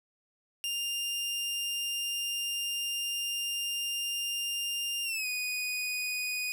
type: tone with pitch glide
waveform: sawtooth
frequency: 2801 to 2481 Hz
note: F7 to D#7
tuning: +4 to -6 cents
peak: -28 dBFS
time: 0.64-6.52 s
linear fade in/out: 0 ms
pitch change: -210 cents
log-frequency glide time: 5.04-5.27 s
effects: none